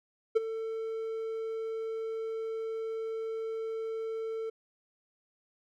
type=tone with ADSR envelope; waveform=triangle; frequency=446.8 Hz; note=A4; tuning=27 cents sharp; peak=-17 dBFS; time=0.35-4.5 s; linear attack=17 ms; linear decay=19 ms; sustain=-14 dB; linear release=8 ms; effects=none